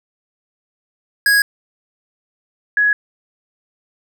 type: tone pair in turn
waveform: square / sine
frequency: 1656 / 1676.2 Hz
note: G#6 / G#6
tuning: -5 / +16 cents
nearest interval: unison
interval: 21 cents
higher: second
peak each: -11 dBFS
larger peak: neither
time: 1.26-1.42 / 2.77-2.93 s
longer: neither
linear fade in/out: 2 ms
effects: none